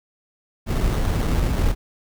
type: noise with sample-and-hold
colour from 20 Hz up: brown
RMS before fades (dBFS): -20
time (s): 0.66-1.75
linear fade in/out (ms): 50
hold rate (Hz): 2450
effects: none